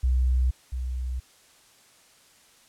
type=tone pair in turn; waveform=sine; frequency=63.2 / 63.2 Hz; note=B1 / B1; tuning=+41 / +41 cents; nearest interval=unison; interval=0 cents; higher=neither; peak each=-19 / -27 dBFS; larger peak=first; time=0.03-0.51 / 0.72-1.2 s; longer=neither; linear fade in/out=10 ms; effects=white hiss -57 dBFS RMS until 2.68 s + low-pass 10000 Hz 12 dB/octave